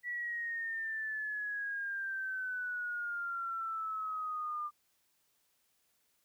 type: exponential sweep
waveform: sine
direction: down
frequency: 1953 to 1196 Hz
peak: -35 dBFS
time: 0.03-4.71 s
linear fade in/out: 50 ms
effects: white hiss -75 dBFS RMS until 6.24 s

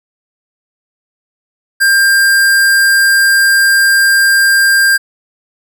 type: tone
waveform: square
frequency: 1595 Hz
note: G6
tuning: 30 cents sharp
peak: -7 dBFS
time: 1.8-4.98 s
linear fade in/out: 20 ms
effects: none

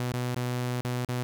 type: tone with dropouts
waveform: sawtooth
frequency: 123.8 Hz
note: B2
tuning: 5 cents sharp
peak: -24 dBFS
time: 0-1.23 s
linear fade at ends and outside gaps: 0 ms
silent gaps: 0.121-0.138 / 0.345-0.362 / 0.81-0.849 / 1.048-1.088 s
effects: none

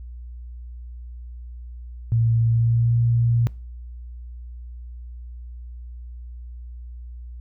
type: tone with pitch glide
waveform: sine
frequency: 114.9 to 117.65 Hz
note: A#2 to A#2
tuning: -25 to +16 cents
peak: -16 dBFS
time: 2.12-3.47 s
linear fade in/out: 0 ms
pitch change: +41 cents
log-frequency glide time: 2.46-2.93 s
effects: noise-tail reverb RT60 0.4 s tail -23 dB re dry + added 60 Hz sine -34 dBFS peak until 7.4 s

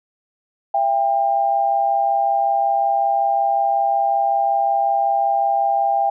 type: tone pair together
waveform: sine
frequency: 671.6 / 797 Hz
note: E5 / G5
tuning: +32 / +28 cents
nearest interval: minor third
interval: 296 cents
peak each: -21 / -16 dBFS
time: 0.74-6.1 s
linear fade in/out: 5 ms
effects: none

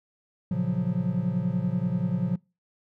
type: chord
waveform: triangle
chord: Gb major seventh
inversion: first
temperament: equal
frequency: 116.54 / 138.59 / 174.61 / 185 Hz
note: Bb2 / Db3 / F3 / Gb3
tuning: 0 / 0 / 0 / 0 cents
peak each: -31 / -30 / -25 / -27 dBFS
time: 0.51-2.36 s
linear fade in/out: 5 ms
effects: noise-tail reverb RT60 0.3 s tail -26 dB re dry

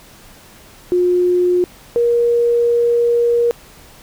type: tone pair in turn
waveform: sine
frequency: 357.6 / 473.4 Hz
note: F4 / A#4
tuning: +41 / +27 cents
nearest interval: perfect fourth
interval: 486 cents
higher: second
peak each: -11 dBFS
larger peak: neither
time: 0.92-1.64 / 1.96-3.51 s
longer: second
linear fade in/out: 0 ms
effects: pink hiss -43 dBFS RMS until 4.02 s

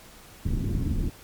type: low-pass noise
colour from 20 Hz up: pink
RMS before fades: -26 dBFS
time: 0.45-1.1 s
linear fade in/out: 10 ms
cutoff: 290 Hz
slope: 24 dB/octave
effects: pink hiss -49 dBFS RMS until 1.23 s + MP3 96 kbps

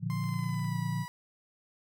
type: chord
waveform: sine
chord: Bb major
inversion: none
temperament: equal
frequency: 116.54 / 146.83 / 174.61 Hz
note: Bb2 / D3 / F3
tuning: 0 / 0 / 0 cents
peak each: -34 dBFS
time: 0-1.06 s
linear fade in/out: 50 ms
type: tone with pitch glide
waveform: 30% pulse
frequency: 1046.5 to 976.4 Hz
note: C6 to B5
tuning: 0 to -20 cents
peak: -38 dBFS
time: 0.1-1.08 s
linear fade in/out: 0 ms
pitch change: -120 cents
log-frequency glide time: 0.22-0.77 s
type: click train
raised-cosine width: 0.3 ms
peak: -39 dBFS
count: 9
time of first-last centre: 0.24-0.644 s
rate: 19.8 Hz
effects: none

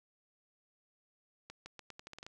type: accelerating click train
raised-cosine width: 0.2 ms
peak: -30 dBFS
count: 10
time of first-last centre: 1.5-2.265 s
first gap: 160 ms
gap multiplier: 0.83
effects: none

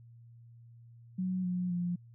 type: tone with pitch steps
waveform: sine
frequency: 185 / 180.25 / 175.63 Hz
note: F#3 / F#3 / F3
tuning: 0 / -45 / +10 cents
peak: -30 dBFS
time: 1.18-1.96 s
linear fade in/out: 10 ms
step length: 260 ms
effects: added 117 Hz sine -52 dBFS peak until 2.14 s

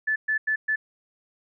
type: tone bursts at uneven times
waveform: sine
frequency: 1741 Hz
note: A6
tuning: 19 cents flat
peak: -21 dBFS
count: 4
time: 0.07-0.16 / 0.28-0.38 / 0.47-0.56 / 0.68-0.76 s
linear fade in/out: 10 ms
effects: none

